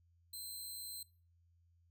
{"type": "tone", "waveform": "10% pulse", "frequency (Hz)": 4106, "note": "C8", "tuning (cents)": -33, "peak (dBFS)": -38, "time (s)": [0.33, 1.03], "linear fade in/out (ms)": 5, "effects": ["noise-tail reverb RT60 0.4 s tail -21 dB re dry", "added 85 Hz sine -68 dBFS peak until 1.9 s"]}